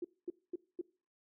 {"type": "tone bursts", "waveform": "sine", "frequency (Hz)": 351.3, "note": "F4", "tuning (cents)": 10, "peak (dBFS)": -35, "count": 4, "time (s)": [0.02, 0.814], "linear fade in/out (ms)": 5, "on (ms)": 26, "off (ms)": 230, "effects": ["noise-tail reverb RT60 0.4 s tail -22 dB re dry"]}